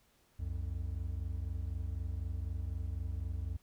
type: tone pair together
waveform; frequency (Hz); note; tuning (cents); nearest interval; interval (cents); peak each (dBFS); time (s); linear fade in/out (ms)
triangle; 64.4 / 88.39; C2 / F2; -27 / +21; perfect fourth; 548; -36 / -36; 0.39-3.57; 10
effects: pink hiss -70 dBFS RMS until 3.62 s